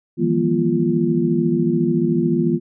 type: tone cluster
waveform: sine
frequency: 158 / 171.9 / 200.6 / 238.4 / 345.6 Hz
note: D#3 / F3 / G3 / A#3 / F4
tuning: +27 / -27 / +40 / +39 / -18 cents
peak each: -23 / -22 / -25 / -20 / -20 dBFS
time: 0.17-2.6 s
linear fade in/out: 50 ms
effects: none